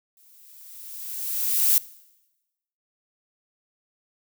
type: noise with exponential growth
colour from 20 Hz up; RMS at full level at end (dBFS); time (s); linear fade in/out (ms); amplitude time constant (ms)
violet; -17; 0.17-1.78; 1; 350
effects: noise-tail reverb RT60 1.0 s tail -21 dB re dry